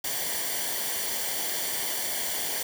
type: noise with comb filter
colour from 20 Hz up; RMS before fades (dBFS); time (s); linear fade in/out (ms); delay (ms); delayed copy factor
white; -30; 0.04-2.63; 5; 0.77; -0.65
effects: none